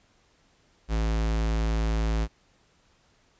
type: tone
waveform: square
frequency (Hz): 54.8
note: A1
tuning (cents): -6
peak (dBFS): -24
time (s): 0.88-2.28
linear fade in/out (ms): 50
effects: pink hiss -64 dBFS RMS until 3.39 s + resampled to 16000 Hz